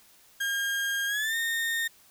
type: tone with pitch glide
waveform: 35% pulse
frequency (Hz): 1616 to 1835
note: G#6 to A#6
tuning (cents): -48 to -28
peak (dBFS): -25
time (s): 0.4-1.88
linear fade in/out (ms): 10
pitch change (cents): +220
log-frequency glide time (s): 1.07-1.36
effects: white hiss -58 dBFS RMS until 2.1 s